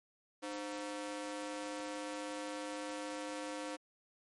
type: ring-modulated tone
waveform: sawtooth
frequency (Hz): 412.3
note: G#4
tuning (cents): -13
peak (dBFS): -33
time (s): 0.42-3.77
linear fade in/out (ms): 20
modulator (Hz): 109
effects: MP3 48 kbps